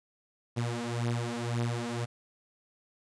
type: beating tone pair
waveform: sawtooth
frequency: 117.7 / 119.6 Hz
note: A#2 / A#2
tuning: +17 / +45 cents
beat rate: 1.9 Hz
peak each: -29 dBFS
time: 0.56-2.06 s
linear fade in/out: 20 ms
effects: resampled to 22050 Hz + 9-bit